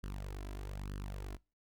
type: tone with flanger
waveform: sawtooth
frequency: 49 Hz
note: G1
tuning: in tune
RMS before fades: -42 dBFS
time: 0.03-1.37 s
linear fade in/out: 10 ms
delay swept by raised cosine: 0.64 to 3.04 ms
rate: 1.1 Hz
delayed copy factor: +0.75
effects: noise-tail reverb RT60 0.3 s tail -24 dB re dry + Opus 48 kbps